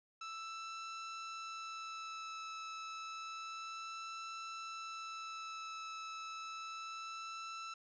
sawtooth tone with vibrato, 1318.5 Hz, E6, in tune, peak -40 dBFS, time 0.21-7.74 s, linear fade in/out 5 ms, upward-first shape sine, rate 0.3 Hz, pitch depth 13 cents each way, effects resampled to 16000 Hz + 11-bit

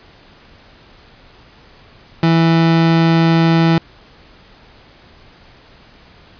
30% pulse tone, 164.81 Hz, E3, in tune, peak -7 dBFS, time 2.23-3.78 s, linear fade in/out 2 ms, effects pink hiss -45 dBFS RMS until 6.39 s + resampled to 11025 Hz

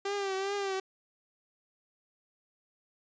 sawtooth tone with vibrato, 393.1 Hz, G4, 5 cents sharp, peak -27 dBFS, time 0.05-0.8 s, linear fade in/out 5 ms, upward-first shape triangle, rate 2.5 Hz, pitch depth 65 cents each way, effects resampled to 16000 Hz

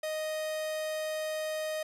45% pulse tone, 622.3 Hz, D#5, in tune, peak -32 dBFS, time 0.03-1.83 s, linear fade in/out 5 ms, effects resampled to 32000 Hz + 10-bit

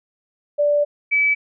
sine tone pair in turn, 585 / 2296 Hz, D5 / D7, -7 / -40 cents, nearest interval 2 octaves, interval 2367 cents, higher second, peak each -14 dBFS, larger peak neither, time 0.58-0.85 / 1.11-1.35 s, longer first, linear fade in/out 20 ms, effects none

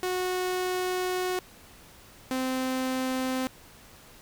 sawtooth tone pair in turn, 366.4 / 259.1 Hz, F#4 / C4, -17 / -17 cents, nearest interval tritone, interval 600 cents, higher first, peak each -23 dBFS, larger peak neither, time 0.03-1.39 / 2.31-3.47 s, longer first, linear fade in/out 0 ms, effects pink hiss -52 dBFS RMS until 4.21 s

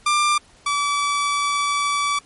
sawtooth tone pair in turn, 1189 / 1151.8 Hz, D6 / D6, +21 / -34 cents, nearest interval minor second, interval 55 cents, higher first, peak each -12 / -15 dBFS, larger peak first, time 0.06-0.38 / 0.66-2.19 s, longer second, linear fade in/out 5 ms, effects pink hiss -52 dBFS RMS until 2.25 s + MP3 48 kbps

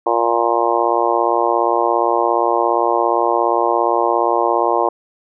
harmonic tone, 117.3 Hz, A#2, 11 cents sharp, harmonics 3 / 4 / 5 / 6 / 7 / 8 / 9, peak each -21 / -21 / -21 / -21 / -21 / -21 / -21 dBFS, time 0.06-4.89 s, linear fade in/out 5 ms, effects none

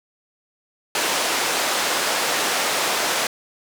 pink band-pass noise, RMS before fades -22 dBFS, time 0.95-3.27 s, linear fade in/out 2 ms, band 500 to 9800 Hz, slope 12 dB/octave, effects none

